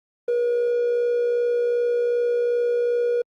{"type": "tone with amplitude modulation", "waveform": "triangle", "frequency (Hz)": 479.9, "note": "B4", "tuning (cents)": -50, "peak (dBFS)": -14, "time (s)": [0.28, 3.22], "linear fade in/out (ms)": 5, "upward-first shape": "sine", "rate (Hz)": 62.6, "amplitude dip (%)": 40, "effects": ["tanh soft clip ceiling -13 dBFS", "Opus 24 kbps"]}